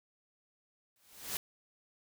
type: noise with exponential growth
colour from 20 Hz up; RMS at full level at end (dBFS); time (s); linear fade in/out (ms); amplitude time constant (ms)
white; -34; 0.96-1.37; 1; 87
effects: none